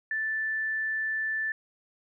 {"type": "tone", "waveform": "sine", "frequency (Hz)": 1760, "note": "A6", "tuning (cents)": 0, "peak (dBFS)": -27, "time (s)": [0.11, 1.52], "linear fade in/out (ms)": 2, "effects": []}